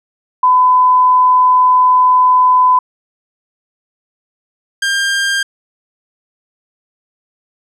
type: tone pair in turn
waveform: sine / sawtooth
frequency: 1007 / 1598.5 Hz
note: B5 / G6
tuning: +33 / +33 cents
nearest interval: minor sixth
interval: 800 cents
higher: second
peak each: -6 / -9 dBFS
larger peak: first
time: 0.43-2.79 / 4.82-5.43 s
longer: first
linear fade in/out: 5 ms
effects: low-pass 9000 Hz 12 dB/octave